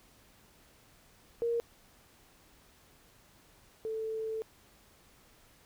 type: tone pair in turn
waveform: sine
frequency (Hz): 468 / 441.8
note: A#4 / A4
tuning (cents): +7 / +7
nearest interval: minor second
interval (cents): 100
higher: first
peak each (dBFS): -28 / -33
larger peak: first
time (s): 1.42-1.6 / 3.85-4.42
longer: second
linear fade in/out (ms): 0
effects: pink hiss -62 dBFS RMS until 5.65 s